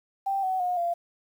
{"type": "tone with pitch steps", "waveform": "sine", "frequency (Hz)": [784, 751.2, 719.8, 689.6], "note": ["G5", "F#5", "F#5", "F5"], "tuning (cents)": [0, 26, -48, -22], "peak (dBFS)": -24, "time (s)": [0.26, 0.94], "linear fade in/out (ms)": 10, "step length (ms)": 170, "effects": ["9-bit"]}